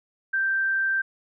sine tone, 1568 Hz, G6, in tune, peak -21 dBFS, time 0.33-1.02 s, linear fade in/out 10 ms, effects none

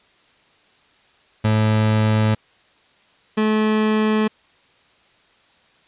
30% pulse tone pair in turn, 108.4 / 215.8 Hz, A2 / A3, -25 / -33 cents, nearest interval octave, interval 1192 cents, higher second, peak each -12 / -13 dBFS, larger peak first, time 1.44-2.35 / 3.37-4.28 s, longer neither, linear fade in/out 10 ms, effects white hiss -56 dBFS RMS until 5.87 s + resampled to 8000 Hz

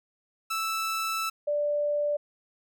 sawtooth / sine tone pair in turn, 1318.5 / 587.3 Hz, E6 / D5, 0 / 0 cents, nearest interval octave + major second, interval 1400 cents, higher first, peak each -24 dBFS, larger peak neither, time 0.5-1.3 / 1.47-2.17 s, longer first, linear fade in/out 10 ms, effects none

